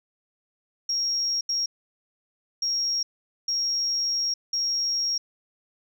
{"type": "tone bursts at uneven times", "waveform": "sine", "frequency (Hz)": 5588, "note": "F8", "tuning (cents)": 0, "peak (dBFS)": -22, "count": 5, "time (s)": [[0.89, 1.41], [1.49, 1.66], [2.62, 3.03], [3.48, 4.34], [4.53, 5.18]], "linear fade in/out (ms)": 5, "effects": ["tanh soft clip ceiling -18 dBFS"]}